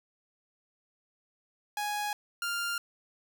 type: tone pair in turn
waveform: sawtooth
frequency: 831 / 1397.6 Hz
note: G#5 / F6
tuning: +1 / +1 cents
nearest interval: major sixth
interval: 900 cents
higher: second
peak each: -27 dBFS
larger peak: neither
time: 1.77-2.13 / 2.42-2.78 s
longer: neither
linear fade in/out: 2 ms
effects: none